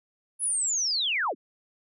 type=linear sweep; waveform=sine; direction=down; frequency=10548 to 181.1 Hz; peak=-24 dBFS; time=0.39-1.35 s; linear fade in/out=50 ms; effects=none